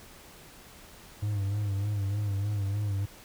triangle tone with vibrato, 101.4 Hz, G#2, 41 cents flat, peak -25 dBFS, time 1.22-3.06 s, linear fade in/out 10 ms, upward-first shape sine, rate 3.3 Hz, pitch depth 62 cents each way, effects pink hiss -51 dBFS RMS until 3.24 s

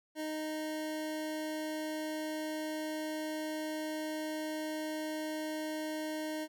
25% pulse tone, 310 Hz, D#4, 6 cents flat, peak -32 dBFS, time 0.15-6.48 s, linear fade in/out 50 ms, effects none

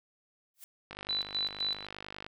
blue noise with exponential growth, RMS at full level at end -44 dBFS, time 0.54-0.64 s, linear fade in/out 1 ms, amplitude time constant 20 ms
click train, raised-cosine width 0.3 ms, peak -25 dBFS, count 69, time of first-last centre 0.91-2.265 s, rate 50.2 Hz
sine tone with tremolo, 3980 Hz, B7, 13 cents sharp, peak -29 dBFS, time 1.09-1.86 s, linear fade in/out 5 ms, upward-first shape square, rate 3.9 Hz, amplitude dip 80%
effects none

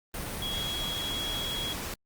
sine tone in noise, 3322 Hz, G#7, in tune, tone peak -32 dBFS, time 0.42-1.73 s, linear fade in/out 2 ms, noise pink, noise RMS -36 dBFS, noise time 0.14-1.94 s, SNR +1 dB, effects Opus 32 kbps

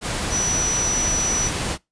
sine tone in noise, 5910 Hz, F#8, 3 cents flat, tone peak -20 dBFS, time 0.3-1.51 s, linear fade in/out 50 ms, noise pink, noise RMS -25 dBFS, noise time 0.01-1.78 s, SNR +2 dB, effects noise-tail reverb RT60 0.2 s tail -23 dB re dry + resampled to 22050 Hz

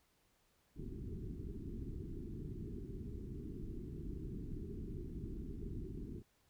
pink low-pass noise, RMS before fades -45 dBFS, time 0.75-6.23 s, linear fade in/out 50 ms, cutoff 410 Hz, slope 96 dB/octave, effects pink hiss -75 dBFS RMS until 6.49 s

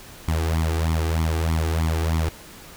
sawtooth tone with flanger, 80.7 Hz, E2, 36 cents flat, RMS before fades -22 dBFS, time 0.28-2.29 s, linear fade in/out 0 ms, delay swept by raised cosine 0.89 to 2.59 ms, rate 3.2 Hz, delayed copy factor +0.8, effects pink hiss -43 dBFS RMS until 2.76 s

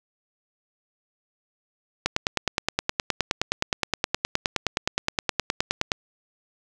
click train, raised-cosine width 0.2 ms, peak -4 dBFS, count 38, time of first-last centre 2.06-5.918 s, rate 9.59 Hz, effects none

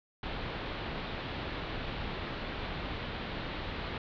pink low-pass noise, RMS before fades -38 dBFS, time 0.23-3.98 s, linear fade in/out 2 ms, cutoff 4100 Hz, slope 48 dB/octave, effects none

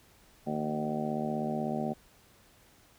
harmonic tone with a mistuned harmonic, 76.1 Hz, D#2, 38 cents flat, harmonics 2 / 3 / 4 / 5 / 6 / 7 / 8 / 9 / 10, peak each -39 / -33 / -44 / -39 / -45 / -44 / -38 / -46 / -38 dBFS, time 0.46-1.94 s, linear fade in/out 20 ms, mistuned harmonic 2, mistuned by +17 cents, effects pink hiss -61 dBFS RMS until 2.98 s

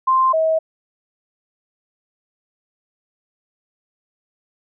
sine tone pair in turn, 1046.5 / 640.5 Hz, C6 / E5, 0 / -50 cents, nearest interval minor sixth, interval 850 cents, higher first, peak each -12 / -14 dBFS, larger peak first, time 0.07-0.33 / 0.33-0.59 s, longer neither, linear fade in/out 10 ms, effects none

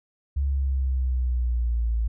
sine exponential sweep, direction down, 70.3 to 55.5 Hz, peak -21 dBFS, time 0.36-2.08 s, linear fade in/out 10 ms, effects none

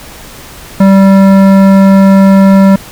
sine tone with hard clipping, 194.3 Hz, G3, 15 cents flat, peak -3 dBFS, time 0.8-2.76 s, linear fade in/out 5 ms, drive 14 dB, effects pink hiss -30 dBFS RMS until 2.91 s

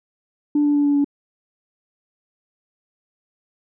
sine tone with pitch steps, 293.7 / 291.5 / 289.3 / 287.2 / 285 Hz, D4 / D4 / D4 / D4 / C#4, 0 / -13 / -26 / -39 / +48 cents, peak -13 dBFS, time 0.55-1.045 s, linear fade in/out 5 ms, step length 99 ms, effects tanh soft clip ceiling -11 dBFS

